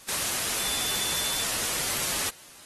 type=tone in noise; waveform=sine; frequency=3522 Hz; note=A7; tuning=1 cent sharp; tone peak=-34 dBFS; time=0.59-1.44 s; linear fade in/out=10 ms; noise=white; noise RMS=-28 dBFS; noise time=0.08-2.3 s; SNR=-9 dB; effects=white hiss -49 dBFS RMS until 2.65 s + AAC 32 kbps